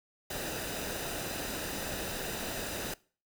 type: noise with comb filter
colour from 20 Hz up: pink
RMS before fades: -37 dBFS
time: 0.3-2.94 s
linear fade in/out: 5 ms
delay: 0.91 ms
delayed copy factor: -0.5
effects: noise-tail reverb RT60 0.4 s tail -22 dB re dry